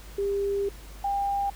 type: tone pair in turn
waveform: sine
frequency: 399.5 / 799 Hz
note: G4 / G5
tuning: +33 / +33 cents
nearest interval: octave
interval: 1200 cents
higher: second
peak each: -24 dBFS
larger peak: neither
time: 0.18-0.69 / 1.04-1.5 s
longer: first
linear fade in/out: 5 ms
effects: added 50 Hz sine -42 dBFS peak until 1.55 s + pink hiss -49 dBFS RMS until 1.55 s